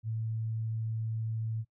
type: tone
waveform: sine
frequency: 111.6 Hz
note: A2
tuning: 25 cents sharp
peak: -31 dBFS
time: 0.03-1.65 s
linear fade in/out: 50 ms
effects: noise-tail reverb RT60 0.1 s tail -24 dB re dry